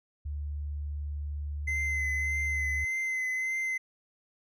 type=tone; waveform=sine; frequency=73.1 Hz; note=D2; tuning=7 cents flat; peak=-32 dBFS; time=0.25-2.85 s; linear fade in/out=10 ms
type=tone with vibrato; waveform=triangle; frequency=2055 Hz; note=C7; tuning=32 cents flat; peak=-27 dBFS; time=1.67-3.78 s; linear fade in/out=10 ms; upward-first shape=triangle; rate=1.7 Hz; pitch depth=25 cents each way
effects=none